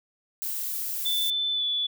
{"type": "noise", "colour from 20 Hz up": "violet", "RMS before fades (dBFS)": -31, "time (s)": [0.42, 1.3], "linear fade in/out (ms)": 0}
{"type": "tone with pitch glide", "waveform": "sine", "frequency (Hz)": [3520, 3450], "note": ["A7", "A7"], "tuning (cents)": [0, -35], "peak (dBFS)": -24, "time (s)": [1.05, 1.87], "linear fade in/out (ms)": 10, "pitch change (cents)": -35, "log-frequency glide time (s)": [1.52, 1.64]}
{"effects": []}